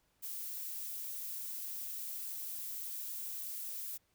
violet noise, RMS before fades -42 dBFS, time 0.22-3.98 s, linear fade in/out 20 ms, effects pink hiss -75 dBFS RMS until 4.14 s

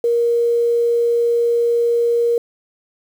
sine tone with quantisation, 471 Hz, A#4, 18 cents sharp, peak -13 dBFS, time 0.04-2.38 s, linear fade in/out 2 ms, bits 7, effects none

